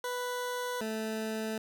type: tone pair in turn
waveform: 20% pulse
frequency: 493.9 / 219.4 Hz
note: B4 / A3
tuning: 0 / -5 cents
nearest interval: octave + major second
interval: 1405 cents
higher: first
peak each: -28 dBFS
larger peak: neither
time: 0.04-0.81 / 0.81-1.58 s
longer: neither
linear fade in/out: 2 ms
effects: none